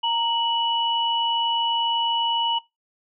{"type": "tone pair together", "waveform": "sine", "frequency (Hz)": [928, 2946], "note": ["A#5", "F#7"], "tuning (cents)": [-8, -8], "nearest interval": "octave + minor sixth", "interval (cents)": 2000, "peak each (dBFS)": -23, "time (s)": [0.03, 2.59], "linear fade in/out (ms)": 10, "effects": ["noise-tail reverb RT60 0.2 s tail -20 dB re dry"]}